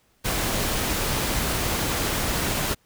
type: noise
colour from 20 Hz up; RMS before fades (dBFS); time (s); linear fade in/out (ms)
pink; -25; 0.24-2.75; 20
effects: pink hiss -64 dBFS RMS until 2.85 s